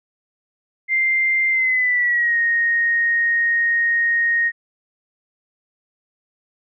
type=tone with pitch glide; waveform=sine; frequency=2093 to 1864.7 Hz; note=C7 to A#6; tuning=0 to 0 cents; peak=-15 dBFS; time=0.88-4.52 s; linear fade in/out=50 ms; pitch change=-200 cents; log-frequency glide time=1.5-2.38 s; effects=none